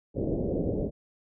white low-pass noise, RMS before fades -29 dBFS, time 0.14-0.91 s, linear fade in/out 50 ms, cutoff 550 Hz, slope 48 dB/octave, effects none

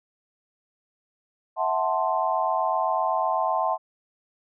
sine chord, F# half-diminished seventh, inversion third, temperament equal with one note detuned, 652.1 / 740 / 880 / 1046.5 Hz, E5 / F#5 / A5 / C6, -19 / 0 / 0 / 0 cents, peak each -27 dBFS, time 1.56-3.78 s, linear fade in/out 50 ms, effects none

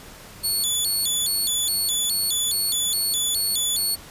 15% pulse tone with vibrato, 3900 Hz, B7, 23 cents flat, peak -14 dBFS, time 0.43-3.96 s, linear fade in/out 20 ms, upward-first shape square, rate 2.4 Hz, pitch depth 210 cents each way, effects pink hiss -43 dBFS RMS until 4.1 s + resampled to 32000 Hz

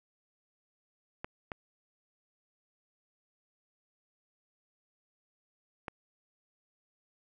clicks, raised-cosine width 0.5 ms, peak -22 dBFS, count 3, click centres 1.245 / 1.518 / 5.882 s, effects none

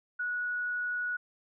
sine tone, 1464 Hz, F#6, 19 cents flat, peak -30 dBFS, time 0.19-1.17 s, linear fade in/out 10 ms, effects none

